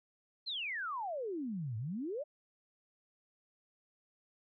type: exponential two-way sweep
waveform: sine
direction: down then up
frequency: 4301 to 104.6 to 635 Hz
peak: -36 dBFS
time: 0.46-2.24 s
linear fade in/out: 20 ms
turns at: 1.77 s
effects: none